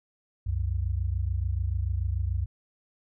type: tone pair together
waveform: sine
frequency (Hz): 65.59 / 92.5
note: C2 / F#2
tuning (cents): +5 / 0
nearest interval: tritone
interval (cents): 595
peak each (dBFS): -28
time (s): 0.46-2.46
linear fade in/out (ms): 10
effects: none